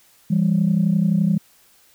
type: tone pair together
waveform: sine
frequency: 167.51 / 199.2 Hz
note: E3 / G3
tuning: +28 / +28 cents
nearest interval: minor third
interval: 300 cents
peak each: -17 dBFS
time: 0.3-1.38 s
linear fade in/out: 10 ms
effects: tanh soft clip ceiling -9 dBFS + white hiss -55 dBFS RMS until 1.94 s